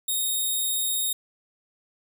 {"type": "tone", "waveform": "5% pulse", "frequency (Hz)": 3717, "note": "A#7", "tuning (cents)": -6, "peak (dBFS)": -16, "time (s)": [0.08, 1.13], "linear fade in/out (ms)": 5, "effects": []}